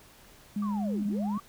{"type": "tone", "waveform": "sine", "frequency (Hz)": 206, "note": "G#3", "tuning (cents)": -14, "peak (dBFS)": -27, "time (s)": [0.56, 1.38], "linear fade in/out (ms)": 5}
{"type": "linear two-way sweep", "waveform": "sine", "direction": "down then up", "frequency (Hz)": [1190, 164.81, 1190], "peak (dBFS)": -36, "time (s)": [0.62, 1.4], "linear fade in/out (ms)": 5, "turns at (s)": 1.06}
{"effects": ["tanh soft clip ceiling -20 dBFS", "pink hiss -55 dBFS RMS until 1.48 s"]}